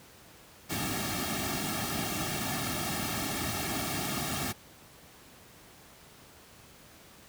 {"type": "noise with comb filter", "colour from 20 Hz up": "pink", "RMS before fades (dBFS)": -33, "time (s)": [0.69, 4.53], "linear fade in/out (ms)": 20, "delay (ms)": 2, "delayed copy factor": -0.95, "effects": ["pink hiss -54 dBFS RMS until 7.28 s", "high-pass 60 Hz 12 dB/octave"]}